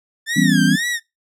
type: tone with vibrato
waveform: sawtooth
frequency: 1745 Hz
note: A6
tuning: 15 cents flat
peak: -16 dBFS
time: 0.26-1 s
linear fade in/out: 50 ms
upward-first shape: sine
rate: 2 Hz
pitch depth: 190 cents each way
type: chord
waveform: sine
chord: C# half-diminished seventh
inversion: first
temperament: equal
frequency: 164.81 / 196 / 246.9 / 277.2 Hz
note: E3 / G3 / B3 / C#4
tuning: 0 / 0 / 0 / 0 cents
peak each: -18 dBFS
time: 0.36-0.76 s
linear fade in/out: 10 ms
effects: noise-tail reverb RT60 0.2 s tail -23 dB re dry + low-pass 11000 Hz 12 dB/octave